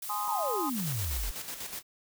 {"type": "noise", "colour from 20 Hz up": "blue", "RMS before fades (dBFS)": -39, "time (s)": [0.02, 1.24], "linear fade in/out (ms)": 5}
{"type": "chord", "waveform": "sine", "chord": "Ab major", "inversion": "none", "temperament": "just", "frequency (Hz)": [830.6, 1038.3, 1245.9], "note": ["Ab5", "C6", "Eb6"], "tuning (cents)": [0, -14, 2], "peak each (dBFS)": -35, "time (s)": [0.09, 0.7], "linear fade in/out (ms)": 10}
{"type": "exponential sweep", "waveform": "sine", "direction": "down", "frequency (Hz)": [1005, 38.89], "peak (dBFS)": -31, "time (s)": [0.28, 1.31], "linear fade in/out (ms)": 0}
{"type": "noise with tremolo", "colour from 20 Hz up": "white", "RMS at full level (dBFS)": -38, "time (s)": [0.74, 1.83], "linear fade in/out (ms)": 50, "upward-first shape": "square", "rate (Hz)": 8.1, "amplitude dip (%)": 50}
{"effects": []}